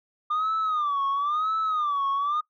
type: tone with vibrato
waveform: sine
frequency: 1201 Hz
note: D6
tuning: 38 cents sharp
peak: -21 dBFS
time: 0.3-2.41 s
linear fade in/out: 10 ms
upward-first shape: sine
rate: 0.98 Hz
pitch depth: 150 cents each way
effects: noise-tail reverb RT60 0.1 s tail -19 dB re dry + tanh soft clip ceiling -21 dBFS